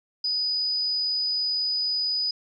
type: tone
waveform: sine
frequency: 4971 Hz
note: D#8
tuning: 2 cents flat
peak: -23 dBFS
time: 0.24-2.31 s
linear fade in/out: 5 ms
effects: none